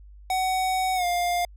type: tone with pitch glide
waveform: square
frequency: 750 to 703.8 Hz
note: F#5 to F5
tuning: +23 to +13 cents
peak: -23 dBFS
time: 0.3-1.45 s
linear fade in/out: 2 ms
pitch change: -110 cents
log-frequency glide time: 0.95-1.05 s
effects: added 50 Hz sine -44 dBFS peak until 1.56 s